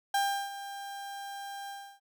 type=tone with ADSR envelope; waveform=35% pulse; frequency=797 Hz; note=G5; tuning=28 cents sharp; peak=-23 dBFS; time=0.14-2 s; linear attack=5 ms; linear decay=350 ms; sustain=-14 dB; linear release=310 ms; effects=none